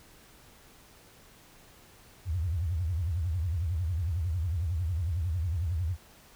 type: tone with vibrato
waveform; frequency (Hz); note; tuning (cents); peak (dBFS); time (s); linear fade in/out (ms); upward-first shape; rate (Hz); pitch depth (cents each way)
sine; 85; F2; -46; -27; 2.25-5.97; 50; triangle; 11; 260
effects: pink hiss -56 dBFS RMS until 6.35 s